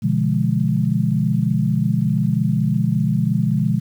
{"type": "chord", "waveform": "sine", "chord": "B diminished seventh", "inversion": "none", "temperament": "equal with one note detuned", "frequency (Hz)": [123.47, 146.83, 172.31, 207.7], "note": ["B2", "D3", "F3", "Ab3"], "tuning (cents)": [0, 0, -23, 0], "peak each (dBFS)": -21, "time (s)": [0.02, 3.8], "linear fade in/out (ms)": 20, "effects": ["8-bit"]}